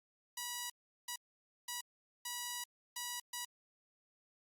5% pulse tone bursts at uneven times, 971 Hz, B5, 30 cents flat, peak -28 dBFS, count 6, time 0.37-0.7 / 1.08-1.16 / 1.68-1.81 / 2.25-2.64 / 2.96-3.2 / 3.33-3.45 s, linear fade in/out 5 ms, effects Opus 48 kbps

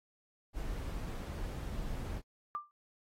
brown noise, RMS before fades -39 dBFS, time 0.53-2.22 s, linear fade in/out 50 ms
sine tone with exponential decay, 1185 Hz, D6, 15 cents sharp, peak -31 dBFS, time 2.55-2.71 s, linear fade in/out 0 ms, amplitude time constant 34 ms
effects AAC 48 kbps

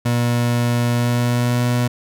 30% pulse tone with pitch glide, 120 to 122.1 Hz, B2 to B2, -49 to -19 cents, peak -13 dBFS, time 0.05-1.88 s, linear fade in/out 10 ms, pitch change +30 cents, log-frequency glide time 0.92-1.64 s, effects none

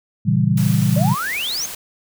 sine chord, A# diminished seventh, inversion none, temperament equal, 116.54 / 138.59 / 164.81 / 196 Hz, A#2 / C#3 / E3 / G3, 0 / 0 / 0 / 0 cents, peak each -19 dBFS, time 0.25-1.15 s, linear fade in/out 20 ms
white noise, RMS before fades -31 dBFS, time 0.57-1.75 s, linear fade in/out 5 ms
sine exponential sweep, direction up, 554.4 to 6645 Hz, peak -21 dBFS, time 0.96-1.66 s, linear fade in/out 5 ms
effects none

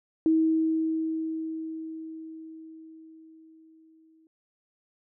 sine tone with exponential decay, 320.3 Hz, E4, 50 cents flat, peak -18 dBFS, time 0.26-4.27 s, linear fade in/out 1 ms, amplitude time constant 870 ms, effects none

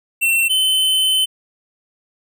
square tone pair in turn, 2705 / 3054 Hz, E7 / G7, +44 / -46 cents, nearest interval major second, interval 210 cents, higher second, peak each -14 dBFS, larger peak neither, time 0.21-0.49 / 0.49-1.26 s, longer second, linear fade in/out 20 ms, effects none

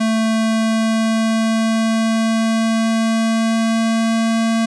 square tone with pitch glide, 222.1 to 226.2 Hz, A3 to A3, +16 to +48 cents, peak -15 dBFS, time 0-4.66 s, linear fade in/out 10 ms, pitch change +32 cents, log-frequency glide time 0.25-4.45 s, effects resampled to 22050 Hz + 9-bit

